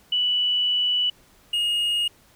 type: tone pair in turn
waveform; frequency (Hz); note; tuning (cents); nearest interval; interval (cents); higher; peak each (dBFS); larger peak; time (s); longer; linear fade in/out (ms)
sine / triangle; 2960 / 2861; F#7 / F7; 0 / +41; minor second; 59; first; -19; neither; 0.12-1.1 / 1.53-2.08; first; 5
effects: pink hiss -56 dBFS RMS until 2.35 s